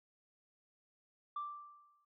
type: tone with exponential decay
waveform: sine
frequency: 1174.7 Hz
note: D6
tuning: in tune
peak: -35 dBFS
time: 1.36-2.05 s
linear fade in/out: 5 ms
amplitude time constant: 150 ms
effects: tanh soft clip ceiling -34 dBFS